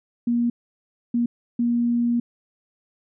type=tone bursts at uneven times; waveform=sine; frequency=237.7 Hz; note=A#3; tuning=34 cents sharp; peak=-18 dBFS; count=3; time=0.27-0.5 / 1.14-1.26 / 1.59-2.2 s; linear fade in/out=5 ms; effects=none